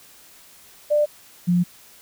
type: tone pair in turn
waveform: sine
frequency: 594 / 176.6 Hz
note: D5 / F3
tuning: +20 / +20 cents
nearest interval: octave + major sixth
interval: 2100 cents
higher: first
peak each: -15 dBFS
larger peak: neither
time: 0.9-1.06 / 1.47-1.64 s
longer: second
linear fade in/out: 20 ms
effects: white hiss -49 dBFS RMS until 2.01 s